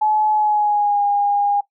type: tone with pitch glide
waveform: sine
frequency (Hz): 855 to 813.6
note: A5 to G#5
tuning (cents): -50 to -36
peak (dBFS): -14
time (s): 0.01-1.61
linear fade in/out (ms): 10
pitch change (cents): -86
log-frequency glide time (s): 0.31-1.03
effects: noise-tail reverb RT60 0.1 s tail -17 dB re dry